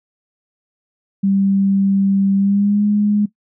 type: tone with pitch glide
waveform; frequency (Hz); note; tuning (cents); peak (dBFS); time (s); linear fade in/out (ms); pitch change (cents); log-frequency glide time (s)
sine; 196 to 207.4; G3 to G#3; 0 to -2; -12; 1.23-3.26; 10; +98; 2.36-2.84
effects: noise-tail reverb RT60 0.1 s tail -17 dB re dry